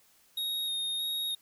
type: tone with vibrato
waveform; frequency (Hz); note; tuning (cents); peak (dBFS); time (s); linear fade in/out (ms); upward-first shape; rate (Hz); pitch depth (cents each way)
square; 3729; A#7; 0; -31; 0.37-1.35; 5; square; 1.6; 14
effects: white hiss -64 dBFS RMS until 1.41 s